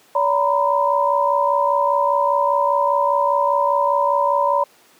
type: tone cluster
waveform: sine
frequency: 571 / 940 / 1005 Hz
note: D5 / A#5 / B5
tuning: -49 / +14 / +30 cents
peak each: -19 dBFS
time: 0.15-4.64 s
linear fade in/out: 5 ms
effects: pink hiss -52 dBFS RMS until 4.99 s + high-pass 300 Hz 12 dB/octave